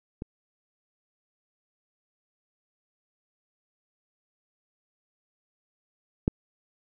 clicks, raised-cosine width 3 ms, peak -21 / -9 dBFS, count 2, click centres 0.221 / 6.279 s, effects none

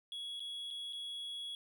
triangle tone with dropouts, 3348 Hz, G#7, 13 cents sharp, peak -39 dBFS, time 0.12-1.55 s, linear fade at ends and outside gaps 1 ms, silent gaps 0.396-0.403 / 0.705-0.709 / 0.926-0.931 s, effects none

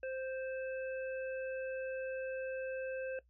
harmonic tone, 523.3 Hz, C5, in tune, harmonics 1 / 3 / 5, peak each -38 / -47 / -51 dBFS, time 0.03-3.19 s, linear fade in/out 2 ms, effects noise-tail reverb RT60 0.1 s tail -17 dB re dry + added 60 Hz sine -66 dBFS peak until 3.29 s

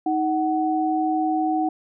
sine tone pair together, 314.4 / 747 Hz, D#4 / F#5, +18 / +16 cents, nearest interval octave + minor third, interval 1498 cents, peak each -22 dBFS, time 0.06-1.69 s, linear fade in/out 5 ms, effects none

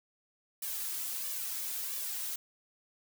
blue noise with flanger, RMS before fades -37 dBFS, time 0.62-2.36 s, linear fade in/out 5 ms, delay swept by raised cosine 1.7 to 3.2 ms, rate 1.5 Hz, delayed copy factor +0.75, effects none

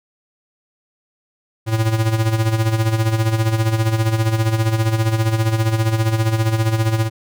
square tone with tremolo, 111.2 Hz, A2, 19 cents sharp, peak -13 dBFS, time 1.66-7.1 s, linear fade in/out 50 ms, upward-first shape sine, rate 15 Hz, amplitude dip 65%, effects none

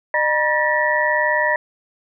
sine tone cluster, 606 / 962 / 1779 / 1918 Hz, D#5 / B5 / A6 / A#6, -46 / -46 / +19 / +49 cents, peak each -21 dBFS, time 0.14-1.56 s, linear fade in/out 2 ms, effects none

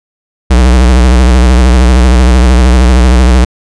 square tone with vibrato, 62.2 Hz, B1, 13 cents sharp, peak -3 dBFS, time 0.5-3.45 s, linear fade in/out 10 ms, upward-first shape sine, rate 13 Hz, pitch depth 100 cents each way, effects resampled to 22050 Hz

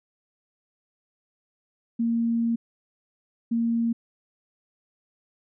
sine tone bursts at uneven times, 231.6 Hz, A#3, 11 cents flat, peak -21 dBFS, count 2, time 1.99-2.56 / 3.51-3.93 s, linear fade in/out 10 ms, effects none

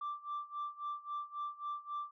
sine tone with tremolo, 1174.7 Hz, D6, in tune, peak -34 dBFS, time 0.01-2.11 s, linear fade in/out 5 ms, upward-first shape sine, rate 3.7 Hz, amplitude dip 90%, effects tanh soft clip ceiling -34 dBFS

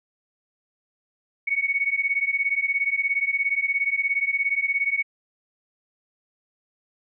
sine beating tone pair, 2217 / 2234 Hz, C#7 / C#7, 0 / +13 cents, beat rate 17 Hz, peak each -24 dBFS, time 1.47-5.03 s, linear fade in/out 10 ms, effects none

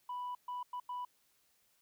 sine tone bursts at uneven times, 987.8 Hz, B5, in tune, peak -36 dBFS, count 4, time 0.09-0.35 / 0.48-0.63 / 0.73-0.8 / 0.89-1.05 s, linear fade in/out 5 ms, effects tanh soft clip ceiling -36 dBFS + white hiss -73 dBFS RMS until 1.81 s

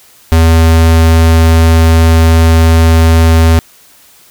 square tone, 81.7 Hz, E2, 15 cents flat, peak -4 dBFS, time 0.32-3.59 s, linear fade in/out 0 ms, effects white hiss -42 dBFS RMS until 4.3 s

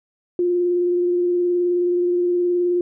sine tone with vibrato, 353.2 Hz, F4, 20 cents sharp, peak -16 dBFS, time 0.39-2.81 s, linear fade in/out 2 ms, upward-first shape sine, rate 19 Hz, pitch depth 17 cents each way, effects none

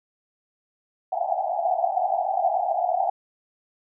pink band-pass noise, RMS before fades -24 dBFS, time 1.12-3.1 s, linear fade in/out 5 ms, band 670 to 800 Hz, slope 96 dB/octave, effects none

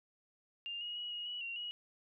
sine tone with pitch steps, 2801 / 2882 / 2913 / 2881 / 2935 / 2758 / 2904 Hz, F7 / F#7 / F#7 / F#7 / F#7 / F7 / F#7, +4 / -46 / -28 / -47 / -15 / -22 / -33 cents, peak -39 dBFS, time 0.66-1.71 s, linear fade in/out 0 ms, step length 150 ms, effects none

